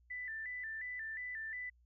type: tone with vibrato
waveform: sine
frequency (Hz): 1880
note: A#6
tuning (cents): +14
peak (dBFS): -40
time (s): 0.1-1.7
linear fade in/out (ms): 10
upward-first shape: square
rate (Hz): 2.8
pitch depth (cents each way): 99
effects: added 60 Hz sine -65 dBFS peak until 1.85 s